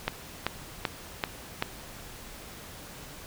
click train, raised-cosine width 0.3 ms, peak -10 dBFS, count 5, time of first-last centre 0.08-1.624 s, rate 2.59 Hz, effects pink hiss -45 dBFS RMS until 3.26 s

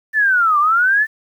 sine linear two-way sweep, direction down then up, 1787 to 1154 to 1787 Hz, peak -11 dBFS, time 0.13-1.07 s, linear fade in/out 50 ms, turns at 0.59 s, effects 8-bit

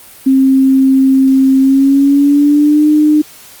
sine tone with pitch glide, 266.4 to 302.5 Hz, C4 to D#4, +31 to -49 cents, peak -5 dBFS, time 0.26-3.22 s, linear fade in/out 10 ms, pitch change +220 cents, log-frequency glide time 1.6-2.87 s, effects white hiss -37 dBFS RMS until 3.6 s + Opus 32 kbps

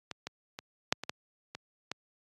clicks, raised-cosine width 0.2 ms, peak -20 / -20 / -22 / -6 / -20 / -16 / -22 / -17 dBFS, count 8, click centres 0.113 / 0.27 / 0.589 / 0.925 / 1.036 / 1.095 / 1.55 / 1.916 s, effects high-pass 100 Hz 12 dB/octave + AAC 32 kbps

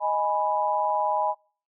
sine chord, G# minor, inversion second, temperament equal, 622.3 / 830.6 / 987.8 Hz, D#5 / G#5 / B5, 0 / 0 / 0 cents, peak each -28 / -25 / -26 dBFS, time 0-1.35 s, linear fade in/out 50 ms, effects noise-tail reverb RT60 0.4 s tail -25 dB re dry

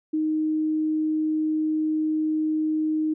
sine tone, 311 Hz, D#4, 1 cent flat, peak -21 dBFS, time 0.13-3.14 s, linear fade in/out 10 ms, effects none

